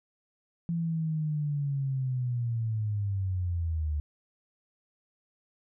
sine linear sweep, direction down, 170.1 to 73.1 Hz, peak -27 dBFS, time 0.69-4 s, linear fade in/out 0 ms, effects none

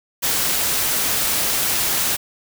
white noise, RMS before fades -20 dBFS, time 0.22-2.17 s, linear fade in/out 20 ms, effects none

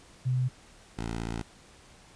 sine / 10% pulse tone pair in turn, 127.2 / 56.66 Hz, C3 / A#1, -48 / -49 cents, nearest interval octave + major second, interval 1401 cents, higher first, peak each -24 dBFS, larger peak neither, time 0.25-0.49 / 0.97-1.43 s, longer second, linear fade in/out 20 ms, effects pink hiss -55 dBFS RMS until 2.15 s + resampled to 22050 Hz

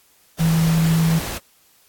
sine tone in noise, 163.3 Hz, E3, 16 cents flat, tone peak -14 dBFS, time 0.39-1.2 s, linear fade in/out 20 ms, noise pink, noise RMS -28 dBFS, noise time 0.38-1.39 s, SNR +11 dB, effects white hiss -56 dBFS RMS until 1.88 s + AAC 64 kbps

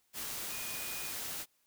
sine tone in noise, 2465 Hz, D#7, 17 cents flat, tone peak -46 dBFS, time 0.49-1.13 s, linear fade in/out 50 ms, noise white, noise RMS -40 dBFS, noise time 0.13-1.46 s, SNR -9 dB, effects white hiss -74 dBFS RMS until 1.66 s

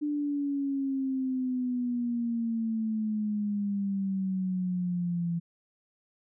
sine exponential sweep, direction down, 297.3 to 168.6 Hz, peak -27 dBFS, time 0.01-5.4 s, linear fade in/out 20 ms, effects none

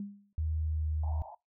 sine tone with exponential decay, 201.9 Hz, G#3, 49 cents flat, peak -33 dBFS, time 0-0.33 s, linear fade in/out 2 ms, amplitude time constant 71 ms
sine tone with pitch glide, 78.7 to 77.44 Hz, D#2 to D#2, +20 to -8 cents, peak -29 dBFS, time 0.38-1.22 s, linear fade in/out 0 ms, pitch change -28 cents, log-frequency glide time 0.57-0.88 s
white band-pass noise, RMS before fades -48 dBFS, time 1.03-1.35 s, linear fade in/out 5 ms, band 620 to 950 Hz, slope 96 dB/octave
effects noise-tail reverb RT60 0.2 s tail -22 dB re dry

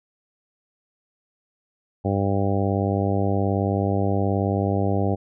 harmonic tone, 98.8 Hz, G2, 14 cents sharp, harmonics 1 / 2 / 3 / 4 / 5 / 6 / 7 / 8, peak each -23 / -26 / -28 / -29 / -30 / -31 / -31 / -32 dBFS, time 2.04-5.16 s, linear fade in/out 20 ms, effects none

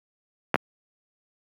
clicks, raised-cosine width 0.5 ms, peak -4 dBFS, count 2, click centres 0.543 / 0.557 s, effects high-pass 150 Hz 12 dB/octave + 7-bit

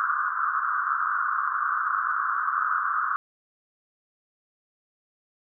pink band-pass noise, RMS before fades -26 dBFS, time 0-3.16 s, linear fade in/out 0 ms, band 1100 to 1500 Hz, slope 96 dB/octave, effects none

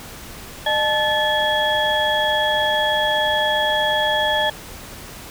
sine tone cluster, 609 / 869 / 1740 / 3322 Hz, D#5 / A5 / A6 / G#7, -37 / -22 / -20 / 0 cents, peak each -22 dBFS, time 0.66-4.5 s, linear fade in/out 5 ms, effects pink hiss -37 dBFS RMS until 5.3 s

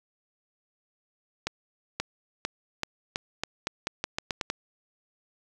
accelerating click train, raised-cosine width 0.2 ms, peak -11 dBFS, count 13, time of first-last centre 1.47-4.501 s, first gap 530 ms, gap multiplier 0.85, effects none

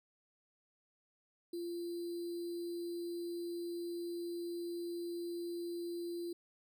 sine tone with sample-and-hold, 344.3 Hz, F4, 25 cents flat, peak -38 dBFS, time 1.53-6.33 s, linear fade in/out 5 ms, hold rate 4410 Hz, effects none

